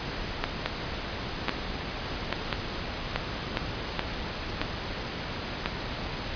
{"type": "two click trains", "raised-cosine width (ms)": 0.3, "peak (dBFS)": [-9, -9], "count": [6, 5], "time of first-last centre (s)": [[0.44, 5.659], [0.66, 3.993]], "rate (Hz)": [0.958, 1.2], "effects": ["pink hiss -34 dBFS RMS until 6.35 s", "resampled to 11025 Hz"]}